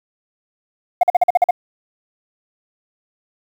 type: tone bursts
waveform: sine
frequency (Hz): 715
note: F5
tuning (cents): +41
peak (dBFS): -5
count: 8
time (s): 1.01-1.509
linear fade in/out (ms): 5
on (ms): 23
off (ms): 45
effects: tanh soft clip ceiling -7 dBFS + 7-bit

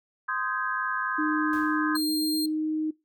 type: chord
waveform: sine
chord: Ab major seventh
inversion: first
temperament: just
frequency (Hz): 1038.3 / 1245.9 / 1557.4 / 1661.2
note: C6 / Eb6 / G6 / Ab6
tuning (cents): -14 / +2 / -12 / 0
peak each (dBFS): -32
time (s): 0.28-1.97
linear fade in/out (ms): 10
type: tone with pitch glide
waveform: sine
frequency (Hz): 306.1 to 311.1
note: D#4 to D#4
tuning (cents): -28 to 0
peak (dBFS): -25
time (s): 1.18-2.91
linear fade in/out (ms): 10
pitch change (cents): +28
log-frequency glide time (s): 1.89-2.68
type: noise with exponential decay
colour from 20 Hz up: pink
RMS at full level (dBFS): -45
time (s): 1.53-1.99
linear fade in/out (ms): 1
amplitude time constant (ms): 98
type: tone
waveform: sawtooth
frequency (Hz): 4200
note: C8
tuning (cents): +6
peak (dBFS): -26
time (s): 1.95-2.46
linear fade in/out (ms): 5
effects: noise-tail reverb RT60 0.2 s tail -20 dB re dry

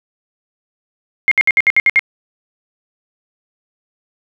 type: tone bursts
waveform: sine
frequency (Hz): 2133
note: C7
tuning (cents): +33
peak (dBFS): -7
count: 8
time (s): 1.28-1.993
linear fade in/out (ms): 0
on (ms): 34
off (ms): 63
effects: none

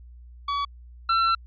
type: tone pair in turn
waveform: 45% pulse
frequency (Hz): 1135 / 1347.2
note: C#6 / E6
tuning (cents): +41 / +37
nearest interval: minor third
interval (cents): 296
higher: second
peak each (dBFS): -24 / -19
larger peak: second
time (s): 0.48-0.65 / 1.09-1.35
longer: second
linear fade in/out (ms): 5
effects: added 60 Hz sine -43 dBFS peak until 1.46 s + resampled to 11025 Hz

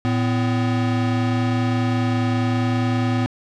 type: tone pair together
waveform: square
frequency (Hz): 112.4 / 252.3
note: A2 / B3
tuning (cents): +37 / +37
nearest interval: octave + major second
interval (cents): 1400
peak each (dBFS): -21 / -22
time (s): 0.05-3.26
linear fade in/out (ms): 0
effects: low-pass 4000 Hz 12 dB/octave

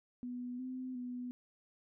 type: tone with pitch steps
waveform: sine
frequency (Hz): 246.6 / 256.5 / 247.4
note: B3 / C4 / B3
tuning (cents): -2 / -34 / +3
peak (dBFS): -39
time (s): 0.23-1.31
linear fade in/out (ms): 0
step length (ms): 360
effects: none

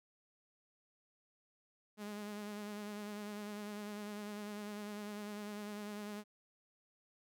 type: tone with vibrato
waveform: sawtooth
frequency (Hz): 207.7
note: G#3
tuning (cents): 0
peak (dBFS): -39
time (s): 1.97-6.24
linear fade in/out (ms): 50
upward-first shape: sine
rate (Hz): 10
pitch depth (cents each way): 31
effects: none

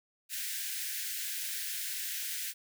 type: high-pass noise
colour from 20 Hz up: white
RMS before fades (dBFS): -37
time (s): 0.29-2.54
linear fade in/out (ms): 50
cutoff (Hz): 1500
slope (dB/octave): 96
effects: none

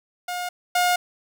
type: tone pair in turn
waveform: sawtooth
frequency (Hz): 715 / 715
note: F5 / F5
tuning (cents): +41 / +41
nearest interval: unison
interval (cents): 0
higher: neither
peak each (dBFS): -23 / -14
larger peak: second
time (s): 0.28-0.49 / 0.75-0.96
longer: neither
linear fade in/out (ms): 5
effects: none

